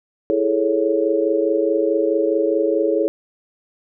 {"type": "chord", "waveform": "sine", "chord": "A major seventh", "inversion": "second", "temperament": "equal", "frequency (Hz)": [329.6, 415.3, 440, 554.4], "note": ["E4", "G#4", "A4", "C#5"], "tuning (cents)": [0, 0, 0, 0], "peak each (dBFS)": -21, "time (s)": [0.3, 3.08], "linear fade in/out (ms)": 0, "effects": []}